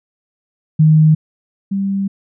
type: tone pair in turn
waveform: sine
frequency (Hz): 155.8 / 196.3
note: D#3 / G3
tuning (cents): +3 / +3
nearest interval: major third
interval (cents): 400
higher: second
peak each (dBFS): -6 / -15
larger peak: first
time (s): 0.79-1.15 / 1.71-2.08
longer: second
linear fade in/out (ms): 10
effects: none